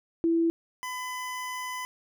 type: tone pair in turn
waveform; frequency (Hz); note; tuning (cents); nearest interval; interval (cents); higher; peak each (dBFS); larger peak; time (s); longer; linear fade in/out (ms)
sine / 25% pulse; 332.3 / 1006.2; E4 / B5; +14 / +32; octave + perfect fifth; 1918; second; -21 / -29; first; 0.24-0.5 / 0.83-1.85; second; 0
effects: none